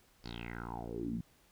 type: tone with low-pass filter sweep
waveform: 10% pulse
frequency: 58.27 Hz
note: A#1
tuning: in tune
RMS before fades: -41 dBFS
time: 0.24-1.21 s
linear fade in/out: 5 ms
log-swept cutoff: 4900 to 180 Hz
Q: 6.9
effects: pink hiss -67 dBFS RMS until 1.51 s